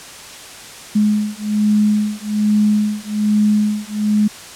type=beating tone pair; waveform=sine; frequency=210 / 211.2 Hz; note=G#3 / G#3; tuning=+19 / +29 cents; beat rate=1.2 Hz; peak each=-16 dBFS; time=0.95-4.28 s; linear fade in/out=10 ms; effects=white hiss -35 dBFS RMS until 4.55 s + low-pass 9000 Hz 12 dB/octave